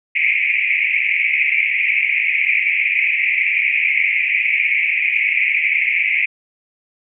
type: band-pass noise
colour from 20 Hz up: pink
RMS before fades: -17 dBFS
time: 0.15-6.26 s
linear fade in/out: 10 ms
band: 2100 to 2500 Hz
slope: 96 dB/octave
effects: none